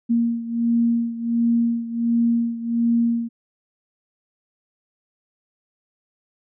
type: beating tone pair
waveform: sine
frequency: 233.1 / 234.5 Hz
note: A#3 / A#3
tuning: 0 / +11 cents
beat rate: 1.4 Hz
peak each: -19 / -23 dBFS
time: 0.09-3.29 s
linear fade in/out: 20 ms
effects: none